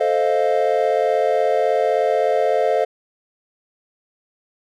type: chord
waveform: triangle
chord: F dominant seventh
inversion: first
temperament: equal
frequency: 440 / 523.3 / 622.3 / 698.5 Hz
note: A4 / C5 / Eb5 / F5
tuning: 0 / 0 / 0 / 0 cents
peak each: -19 dBFS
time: 0-2.85 s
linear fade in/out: 10 ms
effects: none